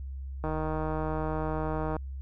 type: click train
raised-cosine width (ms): 1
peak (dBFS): -19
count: 239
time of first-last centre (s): 0.44-1.966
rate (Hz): 156
effects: added 67 Hz sine -35 dBFS peak until 2.21 s